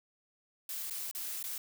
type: noise with dropouts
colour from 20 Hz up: blue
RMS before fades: -39 dBFS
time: 0.69-1.58 s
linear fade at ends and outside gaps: 2 ms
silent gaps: 0.899-0.907 / 1.113-1.149 / 1.428-1.439 s
effects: none